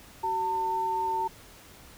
sine tone pair together, 378.8 / 901 Hz, F#4 / A5, +41 / +41 cents, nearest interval octave + minor third, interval 1500 cents, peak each -36 / -26 dBFS, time 0.23-1.28 s, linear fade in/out 10 ms, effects pink hiss -51 dBFS RMS until 1.97 s

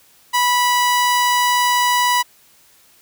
sawtooth tone, 982 Hz, B5, 10 cents flat, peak -10 dBFS, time 0.33-2.23 s, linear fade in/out 20 ms, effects white hiss -52 dBFS RMS until 3.01 s

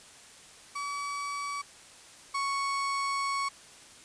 35% pulse tone pair in turn, 1140 / 1109.5 Hz, C#6 / C#6, +48 / +1 cents, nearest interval unison, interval 47 cents, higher first, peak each -31 / -27 dBFS, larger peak second, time 0.75-1.62 / 2.34-3.49 s, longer second, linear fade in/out 10 ms, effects white hiss -52 dBFS RMS until 4.04 s + resampled to 22050 Hz

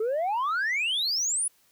sine exponential sweep, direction up, 420.4 to 10430 Hz, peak -22 dBFS, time 0-1.48 s, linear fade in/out 5 ms, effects tanh soft clip ceiling -23 dBFS + white hiss -64 dBFS RMS until 1.71 s

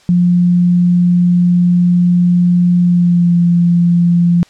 sine tone with pitch glide, 176.5 to 172.87 Hz, F3 to F3, +19 to -17 cents, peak -7 dBFS, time 0.09-4.43 s, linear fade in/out 0 ms, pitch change -36 cents, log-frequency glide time 2.8-3.36 s, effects white hiss -47 dBFS RMS until 4.49 s + low-pass 6000 Hz 12 dB/octave

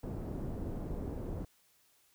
pink low-pass noise, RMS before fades -39 dBFS, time 0.03-1.45 s, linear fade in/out 5 ms, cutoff 440 Hz, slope 12 dB/octave, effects white hiss -69 dBFS RMS until 2.14 s

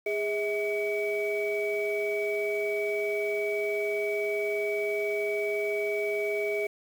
sine tone cluster, 411.6 / 645 / 2273 Hz, G#4 / E5 / C#7, -16 / -38 / +43 cents, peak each -28 / -32 / -32 dBFS, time 0.06-6.67 s, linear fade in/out 5 ms, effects tanh soft clip ceiling -19 dBFS + 8-bit

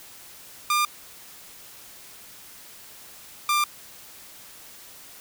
sawtooth tone pair in turn, 1200 / 1190.3 Hz, D6 / D6, +37 / +23 cents, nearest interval unison, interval 14 cents, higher first, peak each -16 dBFS, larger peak neither, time 0.7-0.85 / 3.49-3.64 s, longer neither, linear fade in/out 2 ms, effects white hiss -46 dBFS RMS until 5.2 s

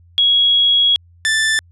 sine / sawtooth tone pair in turn, 3322 / 1763.4 Hz, G#7 / A6, 0 / +3 cents, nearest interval major seventh, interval 1097 cents, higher first, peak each -10 dBFS, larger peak neither, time 0.18-0.96 / 1.25-1.59 s, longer first, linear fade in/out 0 ms, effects added 86 Hz sine -45 dBFS peak until 1.71 s + resampled to 24000 Hz

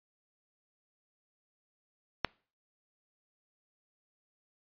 click, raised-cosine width 0.3 ms, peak -10 dBFS, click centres 2.247 s, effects noise-tail reverb RT60 0.4 s tail -26 dB re dry + resampled to 11025 Hz

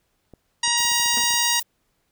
clicks, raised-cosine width 2 ms, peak -30 dBFS, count 12, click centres 0.337 / 0.677 / 0.804 / 0.852 / 0.917 / 1 / 1.06 / 1.142 / 1.203 / 1.238 / 1.307 / 1.34 s
harmonic tone, 948 Hz, A#5, 29 cents sharp, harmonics 1 / 2 / 3 / 4 / 5 / 6 / 7 / 9, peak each -27 / -27 / -27 / -27 / -27 / -27 / -27 / -27 dBFS, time 0.63-1.6 s, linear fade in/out 5 ms
violet noise, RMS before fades -31 dBFS, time 0.77-1.63 s, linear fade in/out 10 ms
sawtooth tone with exponential decay, 238.4 Hz, A#3, 39 cents sharp, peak -25 dBFS, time 1.17-1.28 s, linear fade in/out 2 ms, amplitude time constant 22 ms
effects pink hiss -70 dBFS RMS until 2.11 s

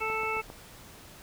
harmonic tone, 440 Hz, A4, in tune, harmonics 1 / 2 / 3 / 5 / 6, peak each -35 / -35 / -34 / -35 / -35 dBFS, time 0-0.42 s, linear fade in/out 20 ms
click train, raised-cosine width 1 ms, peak -28 dBFS, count 4, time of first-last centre 0.1-0.501 s, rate 7.48 Hz
effects pink hiss -50 dBFS RMS until 1.22 s

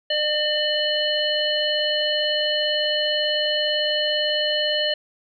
harmonic tone with a mistuned harmonic, 603 Hz, D5, 46 cents sharp, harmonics 1 / 3 / 5 / 7, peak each -24 / -28 / -23 / -27 dBFS, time 0.1-4.94 s, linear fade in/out 5 ms, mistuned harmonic 5, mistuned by -18 cents, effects none

